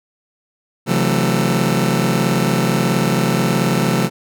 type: chord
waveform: sawtooth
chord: F# half-diminished seventh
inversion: second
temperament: just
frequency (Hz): 133.2 / 166.5 / 185 / 222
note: C3 / E3 / F#3 / A3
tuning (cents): +31 / +18 / 0 / +16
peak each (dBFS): -16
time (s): 0.86-4.1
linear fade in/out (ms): 50
effects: none